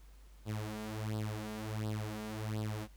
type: tone with flanger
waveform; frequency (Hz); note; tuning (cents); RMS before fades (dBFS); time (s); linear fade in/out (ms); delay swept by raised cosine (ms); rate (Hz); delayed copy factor
sawtooth; 107.6; A2; -38; -39; 0.45-2.88; 50; 0.22 to 4.42; 1.4; +0.8
effects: added 50 Hz sine -54 dBFS peak until 2.96 s + pink hiss -67 dBFS RMS until 2.96 s